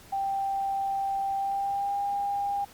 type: tone with pitch glide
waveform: sine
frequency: 785 to 804.3 Hz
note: G5 to G5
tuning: +2 to +44 cents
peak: -26 dBFS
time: 0.12-2.65 s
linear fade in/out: 10 ms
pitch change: +42 cents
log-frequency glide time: 1.36-1.99 s
effects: pink hiss -52 dBFS RMS until 2.73 s + Opus 48 kbps